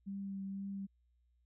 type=tone with vibrato; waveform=sine; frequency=196 Hz; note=G3; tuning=in tune; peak=-39 dBFS; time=0.06-0.87 s; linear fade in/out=20 ms; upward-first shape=triangle; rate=2 Hz; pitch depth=18 cents each way; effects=added 60 Hz sine -70 dBFS peak until 1.45 s